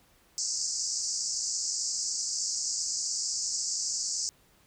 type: band-pass noise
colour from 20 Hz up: white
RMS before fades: -32 dBFS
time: 0.38-4.29 s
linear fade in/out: 0 ms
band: 4700 to 7800 Hz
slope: 96 dB/octave
effects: pink hiss -63 dBFS RMS until 4.66 s